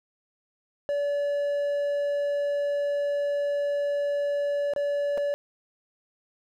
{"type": "tone with dropouts", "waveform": "triangle", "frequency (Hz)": 574, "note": "D5", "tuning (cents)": -40, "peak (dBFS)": -22, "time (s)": [0.89, 5.34], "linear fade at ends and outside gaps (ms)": 0, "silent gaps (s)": [[4.736, 4.762], [5.175, 5.179]], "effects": []}